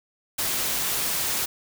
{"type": "noise", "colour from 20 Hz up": "white", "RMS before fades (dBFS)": -26, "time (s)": [0.38, 1.46], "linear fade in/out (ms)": 10, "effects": []}